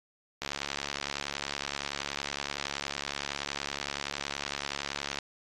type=click train; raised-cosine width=0.2 ms; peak=-15 dBFS; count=338; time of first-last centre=0.42-5.187 s; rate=70.7 Hz; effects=AAC 32 kbps